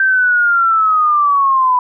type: linear sweep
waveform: sine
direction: down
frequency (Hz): 1568 to 987.8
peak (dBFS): -9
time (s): 0-1.79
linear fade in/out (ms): 2
effects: none